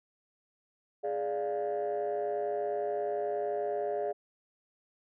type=chord; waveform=sine; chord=D diminished; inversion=second; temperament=equal; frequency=415.3 / 587.3 / 698.5 Hz; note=Ab4 / D5 / F5; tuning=0 / 0 / 0 cents; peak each=-32 / -33 / -34 dBFS; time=1.03-4.13 s; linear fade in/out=20 ms; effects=tanh soft clip ceiling -25 dBFS